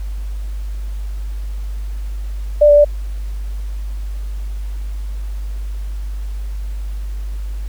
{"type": "tone with pitch steps", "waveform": "sine", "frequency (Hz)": [592, 583, 587], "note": ["D5", "D5", "D5"], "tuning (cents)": [14, -13, -1], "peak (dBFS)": -5, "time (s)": [2.61, 2.847], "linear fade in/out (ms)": 10, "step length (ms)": 79, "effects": ["added 50 Hz sine -21 dBFS peak until 7.68 s", "pink hiss -46 dBFS RMS until 7.68 s"]}